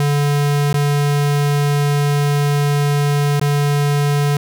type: tone with dropouts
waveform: square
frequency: 144.5 Hz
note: D3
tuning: 28 cents flat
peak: -14 dBFS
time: 0-4.37 s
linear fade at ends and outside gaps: 2 ms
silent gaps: 0.73-0.741 / 3.397-3.413 s
effects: none